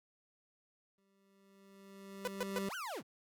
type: tone with exponential growth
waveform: 25% pulse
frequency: 196 Hz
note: G3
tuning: in tune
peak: -31 dBFS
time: 0.98-2.69 s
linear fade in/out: 2 ms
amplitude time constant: 370 ms
type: tone bursts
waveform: sawtooth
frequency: 496.7 Hz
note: B4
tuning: 10 cents sharp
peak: -30 dBFS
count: 3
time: 2.25-2.585 s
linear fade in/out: 0 ms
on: 25 ms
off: 130 ms
type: linear two-way sweep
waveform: 35% pulse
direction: up then down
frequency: 87.31 to 1583 to 87.31 Hz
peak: -38 dBFS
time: 2.67-3.03 s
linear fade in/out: 50 ms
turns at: 2.75 s
effects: MP3 96 kbps